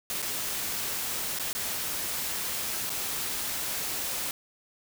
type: noise with dropouts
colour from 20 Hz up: white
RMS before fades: -32 dBFS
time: 0.1-4.31 s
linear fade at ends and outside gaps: 1 ms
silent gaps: 0.22-0.225 / 1.388-1.396 / 1.53-1.55 / 2.895-2.901 s
effects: none